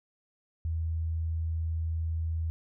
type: tone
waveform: sine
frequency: 81.3 Hz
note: E2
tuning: 23 cents flat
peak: -28 dBFS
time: 0.65-2.5 s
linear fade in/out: 0 ms
effects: none